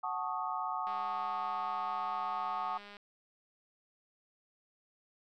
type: chord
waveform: sine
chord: D# half-diminished seventh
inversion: first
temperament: equal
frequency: 740 / 880 / 1108.7 / 1244.5 Hz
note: F#5 / A5 / C#6 / D#6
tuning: 0 / 0 / 0 / 0 cents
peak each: -39 dBFS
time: 0.03-2.78 s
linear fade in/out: 10 ms
type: click train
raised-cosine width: 0.3 ms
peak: -35 dBFS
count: 429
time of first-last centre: 0.87-2.968 s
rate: 204 Hz
effects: none